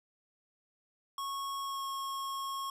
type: tone with pitch glide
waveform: square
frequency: 1100 to 1089.9 Hz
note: C#6 to C#6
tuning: -14 to -30 cents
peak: -36 dBFS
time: 1.18-2.7 s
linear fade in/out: 2 ms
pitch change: -16 cents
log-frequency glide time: 1.62-1.86 s
effects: resampled to 32000 Hz + 11-bit